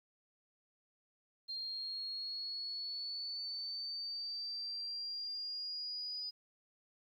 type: linear sweep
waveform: sine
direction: up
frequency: 4192 to 4958 Hz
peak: -39 dBFS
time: 1.48-6.31 s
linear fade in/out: 20 ms
effects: 12-bit